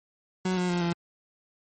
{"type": "tone with pitch steps", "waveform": "30% pulse", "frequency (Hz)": [185, 180.36, 175.83, 171.42], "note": ["F#3", "F#3", "F3", "F3"], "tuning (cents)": [0, -44, 12, -32], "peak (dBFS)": -22, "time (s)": [0.45, 0.93], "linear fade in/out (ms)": 5, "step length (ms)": 120, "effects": ["MP3 32 kbps"]}